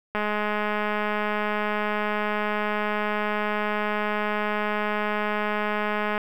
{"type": "click train", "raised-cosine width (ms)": 0.5, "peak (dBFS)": -12, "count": 1267, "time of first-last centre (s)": [0.15, 6.179], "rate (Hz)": 210, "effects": ["8-bit"]}